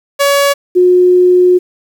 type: tone pair in turn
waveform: sawtooth / sine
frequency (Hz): 564 / 361.3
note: C#5 / F#4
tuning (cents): +30 / -41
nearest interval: minor sixth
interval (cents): 771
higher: first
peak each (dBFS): -4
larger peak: neither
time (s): 0.19-0.54 / 0.75-1.59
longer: second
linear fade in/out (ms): 20
effects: 7-bit